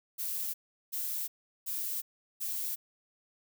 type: noise bursts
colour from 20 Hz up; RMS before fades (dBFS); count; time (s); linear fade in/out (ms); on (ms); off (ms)
violet; -35; 4; 0.18-2.76; 20; 360; 380
effects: none